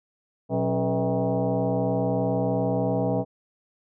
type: tone with frequency modulation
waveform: sine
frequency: 184.5 Hz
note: F#3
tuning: 5 cents flat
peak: -21 dBFS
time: 0.49-3.25 s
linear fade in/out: 50 ms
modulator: 153 Hz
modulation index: 3.7
effects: none